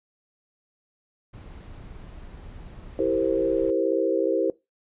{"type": "noise", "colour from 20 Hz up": "brown", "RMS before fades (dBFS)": -42, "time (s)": [1.33, 3.71], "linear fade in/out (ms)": 10}
{"type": "chord", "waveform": "sine", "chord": "C dominant seventh", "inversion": "first", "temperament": "equal with one note detuned", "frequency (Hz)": [329.6, 392, 466.2, 525.4], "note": ["E4", "G4", "Bb4", "C5"], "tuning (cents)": [0, 0, 0, 7], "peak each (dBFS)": -26, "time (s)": [2.99, 4.5], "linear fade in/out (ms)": 2}
{"effects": ["noise-tail reverb RT60 0.2 s tail -20 dB re dry", "resampled to 8000 Hz"]}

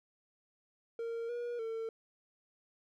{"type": "tone with pitch steps", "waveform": "triangle", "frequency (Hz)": [461.8, 479.3, 449.9], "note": ["A#4", "A#4", "A4"], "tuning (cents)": [-16, 48, 39], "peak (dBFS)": -34, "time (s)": [0.99, 1.89], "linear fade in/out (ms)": 2, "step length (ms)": 300, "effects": []}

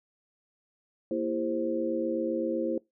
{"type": "tone cluster", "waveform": "sine", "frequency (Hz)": [232.9, 332.1, 400, 526], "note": ["A#3", "E4", "G4", "C5"], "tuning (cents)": [-1, 13, 35, 9], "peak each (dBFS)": [-34, -30, -36, -32], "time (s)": [1.11, 2.78], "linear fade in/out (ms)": 2, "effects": ["noise-tail reverb RT60 0.2 s tail -23 dB re dry"]}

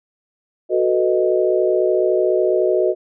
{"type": "chord", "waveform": "sine", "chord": "B dominant seventh", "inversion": "second", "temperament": "equal", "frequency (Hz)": [370, 440, 493.9, 622.3], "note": ["F#4", "A4", "B4", "D#5"], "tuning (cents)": [0, 0, 0, 0], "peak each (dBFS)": [-17, -22, -22, -19], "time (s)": [0.69, 2.95], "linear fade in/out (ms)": 50, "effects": []}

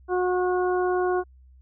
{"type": "harmonic tone", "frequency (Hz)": 363.3, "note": "F#4", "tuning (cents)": -32, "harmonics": [1, 2, 3, 4], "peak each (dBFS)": [-22, -28, -32, -34], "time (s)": [0.08, 1.24], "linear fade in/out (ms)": 50, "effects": ["added 64 Hz sine -49 dBFS peak until 1.61 s"]}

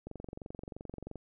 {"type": "click train", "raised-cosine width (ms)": 2, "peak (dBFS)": -29, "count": 26, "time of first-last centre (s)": [0.07, 1.157], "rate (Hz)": 23, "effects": []}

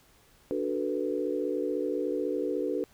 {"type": "chord", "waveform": "sine", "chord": "B minor seventh", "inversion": "first", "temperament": "equal", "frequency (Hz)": [293.7, 370, 440, 493.9], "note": ["D4", "F#4", "A4", "B4"], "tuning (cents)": [0, 0, 0, 0], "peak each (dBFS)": -33, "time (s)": [0.51, 2.84], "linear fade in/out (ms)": 0, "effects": ["pink hiss -61 dBFS RMS until 2.93 s"]}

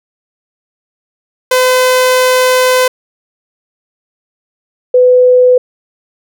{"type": "tone pair in turn", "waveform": ["sawtooth", "sine"], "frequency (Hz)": [509, 500.8], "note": ["C5", "B4"], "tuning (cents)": [-48, 24], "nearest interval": "unison", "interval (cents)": 28, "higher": "first", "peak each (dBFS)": -3, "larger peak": "neither", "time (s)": [[1.51, 2.88], [4.94, 5.58]], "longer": "first", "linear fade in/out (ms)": 5, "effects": []}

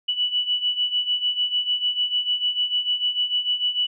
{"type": "beating tone pair", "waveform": "sine", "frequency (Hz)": [2953, 2959.7], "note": ["F#7", "F#7"], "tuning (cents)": [-4, 0], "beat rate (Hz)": 6.7, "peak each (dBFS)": [-26, -22], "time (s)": [0.08, 3.87], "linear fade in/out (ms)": 10, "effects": []}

